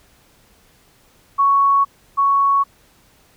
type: tone pair in turn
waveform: sine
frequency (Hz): 1112 / 1112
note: C#6 / C#6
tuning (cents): +5 / +5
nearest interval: unison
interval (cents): 0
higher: neither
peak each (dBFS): -11 / -12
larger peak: first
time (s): 1.38-1.85 / 2.17-2.64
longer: neither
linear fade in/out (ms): 20
effects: pink hiss -54 dBFS RMS until 3.36 s